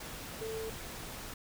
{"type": "tone in noise", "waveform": "sine", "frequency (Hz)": 443.6, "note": "A4", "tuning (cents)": 14, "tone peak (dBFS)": -37, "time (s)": [0.41, 0.7], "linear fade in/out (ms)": 5, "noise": "pink", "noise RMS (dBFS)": -44, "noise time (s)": [0, 1.34], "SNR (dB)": 4, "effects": []}